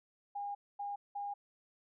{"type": "tone bursts at uneven times", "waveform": "sine", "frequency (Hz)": 811, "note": "G#5", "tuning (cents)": -41, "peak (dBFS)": -37, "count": 3, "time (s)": [[0.35, 0.55], [0.79, 0.96], [1.15, 1.34]], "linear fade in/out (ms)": 10, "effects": []}